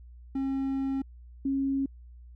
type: tone pair in turn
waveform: triangle / sine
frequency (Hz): 270 / 272.5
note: C#4 / C#4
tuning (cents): -45 / -29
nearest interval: unison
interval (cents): 16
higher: second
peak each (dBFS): -25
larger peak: neither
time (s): 0.35-1.02 / 1.45-1.86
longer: first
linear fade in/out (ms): 5
effects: added 60 Hz sine -46 dBFS peak until 2.35 s